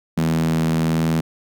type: tone with high-pass filter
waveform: sawtooth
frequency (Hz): 80.9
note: E2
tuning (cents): -32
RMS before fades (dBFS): -19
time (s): 0.17-1.21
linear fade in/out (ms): 10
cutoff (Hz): 190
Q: 9.6
effects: none